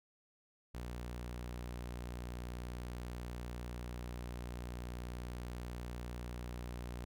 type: tone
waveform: sawtooth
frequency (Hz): 60.4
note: B1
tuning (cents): -38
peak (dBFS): -38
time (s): 0.74-7.05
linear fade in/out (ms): 10
effects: none